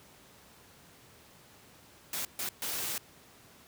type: noise bursts at uneven times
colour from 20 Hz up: white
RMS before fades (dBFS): -35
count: 3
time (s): 2.13-2.25 / 2.39-2.49 / 2.62-2.98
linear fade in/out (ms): 2
effects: pink hiss -57 dBFS RMS until 3.67 s + high-pass 80 Hz 12 dB/octave